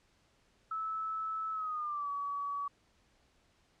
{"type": "tone with pitch glide", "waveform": "sine", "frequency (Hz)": [1306, 1136.9], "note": ["E6", "C#6"], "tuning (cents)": [-17, 43], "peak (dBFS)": -34, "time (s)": [0.71, 2.68], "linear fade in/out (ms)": 5, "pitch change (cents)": -240, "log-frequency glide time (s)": [1.52, 2.1], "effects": ["pink hiss -70 dBFS RMS until 3.8 s", "low-pass 7000 Hz 12 dB/octave"]}